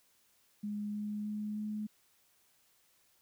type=tone with pitch steps; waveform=sine; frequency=207.7 / 209.1 / 210.6 / 212.1 Hz; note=G#3 / G#3 / G#3 / G#3; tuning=0 / +12 / +24 / +37 cents; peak=-35 dBFS; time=0.63-1.87 s; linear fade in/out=10 ms; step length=310 ms; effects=white hiss -70 dBFS RMS until 3.21 s